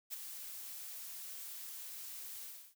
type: noise with ADSR envelope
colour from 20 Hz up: blue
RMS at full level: -40 dBFS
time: 0.1-2.75 s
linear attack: 36 ms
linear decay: 13 ms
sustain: -7 dB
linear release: 320 ms
effects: none